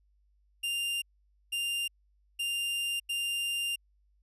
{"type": "tone bursts at uneven times", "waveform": "45% pulse", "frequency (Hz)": 2794, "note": "F7", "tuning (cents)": 0, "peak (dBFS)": -30, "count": 4, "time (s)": [[0.63, 1.02], [1.52, 1.88], [2.39, 3], [3.09, 3.76]], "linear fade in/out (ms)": 10, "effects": ["added 50 Hz sine -65 dBFS peak until 4.22 s", "resampled to 32000 Hz"]}